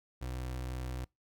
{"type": "tone", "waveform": "30% pulse", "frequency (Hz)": 63, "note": "B1", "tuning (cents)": 35, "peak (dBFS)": -34, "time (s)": [0.21, 1.05], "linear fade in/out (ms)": 10, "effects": ["noise-tail reverb RT60 0.2 s tail -25 dB re dry"]}